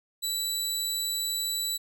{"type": "tone", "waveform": "20% pulse", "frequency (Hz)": 3951, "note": "B7", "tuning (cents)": 0, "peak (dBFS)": -22, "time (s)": [0.22, 1.78], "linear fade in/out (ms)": 20, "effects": []}